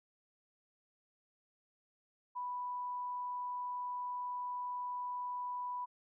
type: tone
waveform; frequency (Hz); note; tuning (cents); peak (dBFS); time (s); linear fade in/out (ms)
sine; 987.8; B5; 0; -37; 2.35-5.86; 20
effects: none